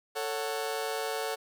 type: chord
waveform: sawtooth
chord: F# minor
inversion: first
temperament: just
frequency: 444 / 555 / 740 Hz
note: A4 / C#5 / F#5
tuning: +16 / +2 / 0 cents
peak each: -30 / -33 / -33 dBFS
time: 0.15-1.36 s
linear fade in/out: 20 ms
effects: none